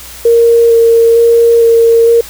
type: tone with vibrato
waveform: sine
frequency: 462.9 Hz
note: A#4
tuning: 12 cents flat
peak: -3 dBFS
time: 0.25-2.21 s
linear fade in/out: 5 ms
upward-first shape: square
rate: 1.1 Hz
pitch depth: 10 cents each way
effects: added 60 Hz sine -36 dBFS peak until 2.29 s + white hiss -30 dBFS RMS until 2.29 s